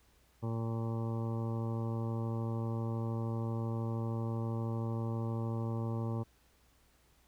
harmonic tone, 114.1 Hz, A#2, 37 cents flat, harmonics 1 / 2 / 3 / 4 / 5 / 7 / 8 / 9 / 10, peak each -34 / -40 / -44 / -46 / -48 / -51 / -52 / -53 / -54 dBFS, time 0.42-6.24 s, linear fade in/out 20 ms, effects added 60 Hz sine -69 dBFS peak until 7.27 s + pink hiss -69 dBFS RMS until 7.27 s

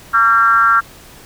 sine tone with frequency modulation, 1369 Hz, F6, 35 cents flat, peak -8 dBFS, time 0.13-0.81 s, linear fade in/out 20 ms, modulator 231 Hz, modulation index 0.85, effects pink hiss -40 dBFS RMS until 1.25 s

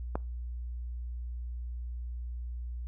click, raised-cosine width 1 ms, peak -17 dBFS, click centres 0.155 s, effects noise-tail reverb RT60 0.3 s tail -25 dB re dry + added 60 Hz sine -35 dBFS peak until 2.87 s

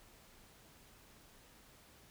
silence, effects pink hiss -62 dBFS RMS until 2.1 s

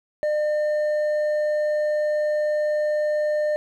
sine tone with hard clipping, 603 Hz, D5, 46 cents sharp, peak -21 dBFS, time 0.23-3.56 s, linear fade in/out 0 ms, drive 4 dB, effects none

